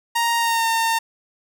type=tone with pitch glide; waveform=sawtooth; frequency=933 to 910.1 Hz; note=A#5 to A#5; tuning=+1 to -42 cents; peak=-14 dBFS; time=0.15-0.99 s; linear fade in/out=10 ms; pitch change=-43 cents; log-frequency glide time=0.38-0.66 s; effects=none